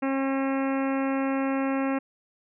harmonic tone, 270 Hz, C#4, 45 cents flat, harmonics 1 / 2 / 3 / 4 / 5 / 6 / 7 / 8 / 9 / 10, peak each -25 / -31 / -35 / -37 / -39 / -41 / -42 / -43 / -44 / -45 dBFS, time 0.02-1.99 s, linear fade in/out 10 ms, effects none

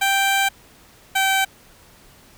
15% pulse tone pair in turn, 784 / 773.2 Hz, G5 / G5, 0 / -24 cents, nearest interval unison, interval 24 cents, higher first, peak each -10 dBFS, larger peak neither, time 0.01-0.49 / 1.15-1.45 s, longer first, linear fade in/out 10 ms, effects pink hiss -50 dBFS RMS until 2.37 s

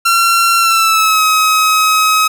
sawtooth tone with pitch glide, 1364 to 1272.7 Hz, F6 to D#6, -41 to +39 cents, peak -5 dBFS, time 0.05-2.28 s, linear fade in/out 10 ms, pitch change -120 cents, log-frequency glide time 0.58-1.23 s, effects none

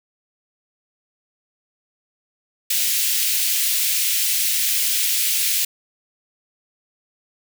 white high-pass noise, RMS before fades -20 dBFS, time 2.7-5.65 s, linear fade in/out 5 ms, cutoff 2200 Hz, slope 24 dB/octave, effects none

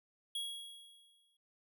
square tone with exponential decay, 3316 Hz, G#7, 3 cents flat, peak -36 dBFS, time 0.35-1.37 s, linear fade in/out 5 ms, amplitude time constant 220 ms, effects none

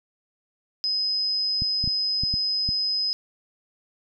sine tone, 5050 Hz, D#8, 25 cents sharp, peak -22 dBFS, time 0.84-3.13 s, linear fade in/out 0 ms
clicks, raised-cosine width 5 ms, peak -18 dBFS, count 6, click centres 1.621 / 1.841 / 1.876 / 2.236 / 2.34 / 2.69 s
effects none

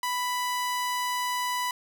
sawtooth tone, 990 Hz, B5, 4 cents sharp, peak -23 dBFS, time 0.03-1.71 s, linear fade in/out 2 ms, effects none

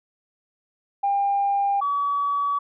sine tone pair in turn, 800 / 1138.6 Hz, G5 / C#6, +35 / +46 cents, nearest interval tritone, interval 611 cents, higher second, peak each -18 / -20 dBFS, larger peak first, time 1.03-1.81 / 1.81-2.59 s, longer neither, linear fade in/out 10 ms, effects tanh soft clip ceiling -14 dBFS

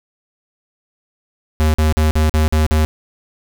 square tone bursts, 77.6 Hz, D#2, 4 cents flat, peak -12 dBFS, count 7, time 1.6-2.85 s, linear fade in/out 0 ms, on 140 ms, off 45 ms, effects none

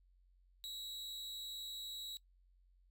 40% pulse tone with amplitude modulation, 3886 Hz, B7, 29 cents flat, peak -40 dBFS, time 0.64-2.17 s, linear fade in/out 0 ms, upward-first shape sine, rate 232 Hz, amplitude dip 50%, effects noise-tail reverb RT60 0.1 s tail -19 dB re dry + added 45 Hz sine -66 dBFS peak until 2.9 s

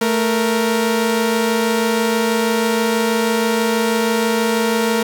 sawtooth tone pair together, 221.1 / 468.4 Hz, A3 / A#4, +9 / +8 cents, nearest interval octave + minor second, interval 1299 cents, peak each -14 dBFS, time 0.01-5.03 s, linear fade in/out 5 ms, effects none

